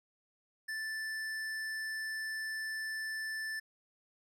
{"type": "tone with hard clipping", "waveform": "triangle", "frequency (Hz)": 1760, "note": "A6", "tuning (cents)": 0, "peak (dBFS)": -38, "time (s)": [0.68, 3.6], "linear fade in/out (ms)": 10, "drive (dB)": 16, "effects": []}